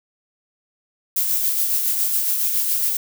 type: noise with tremolo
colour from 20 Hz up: violet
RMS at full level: -19 dBFS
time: 1.16-2.97 s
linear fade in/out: 5 ms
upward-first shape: sine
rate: 7.2 Hz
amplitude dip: 35%
effects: none